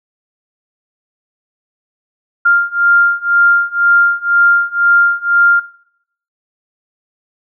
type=beating tone pair; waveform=sine; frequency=1396.9 / 1398.9 Hz; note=F6 / F6; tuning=0 / +2 cents; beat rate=2 Hz; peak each=-12 / -12 dBFS; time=2.45-5.6 s; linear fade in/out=10 ms; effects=noise-tail reverb RT60 0.7 s tail -18 dB re dry